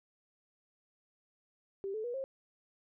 sine tone with pitch steps, 392 / 435 / 482.6 / 535.5 Hz, G4 / A4 / B4 / C5, 0 / -20 / -40 / +40 cents, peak -35 dBFS, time 1.84-2.24 s, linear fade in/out 0 ms, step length 100 ms, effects none

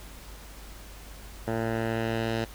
10% pulse tone with low-pass filter sweep, 113.6 Hz, A#2, 44 cents flat, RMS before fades -29 dBFS, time 1.47-2.45 s, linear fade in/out 10 ms, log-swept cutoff 1300 to 4400 Hz, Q 1.1, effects added 50 Hz sine -44 dBFS peak until 2.54 s + pink hiss -48 dBFS RMS until 2.54 s

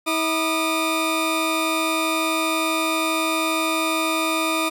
20% pulse tone pair together, 322.3 / 1216.8 Hz, E4 / D#6, -39 / -39 cents, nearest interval octave + major seventh, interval 2300 cents, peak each -18 dBFS, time 0.06-4.7 s, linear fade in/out 20 ms, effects none

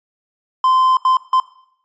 triangle tone bursts at uneven times, 1035 Hz, C6, 19 cents flat, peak -9 dBFS, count 3, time 0.64-0.97 / 1.05-1.17 / 1.33-1.4 s, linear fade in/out 2 ms, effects noise-tail reverb RT60 0.7 s tail -18 dB re dry + resampled to 16000 Hz

